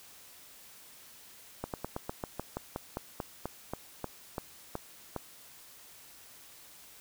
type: slowing click train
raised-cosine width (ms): 1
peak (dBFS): -20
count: 17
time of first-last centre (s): 1.64-5.163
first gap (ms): 98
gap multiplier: 1.1
effects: white hiss -54 dBFS RMS until 7 s